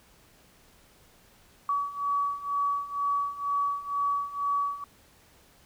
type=beating tone pair; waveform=sine; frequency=1136 / 1138.1 Hz; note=C#6 / C#6; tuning=+42 / +45 cents; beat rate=2.1 Hz; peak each=-31 / -28 dBFS; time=1.69-4.84 s; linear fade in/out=2 ms; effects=pink hiss -59 dBFS RMS until 5.65 s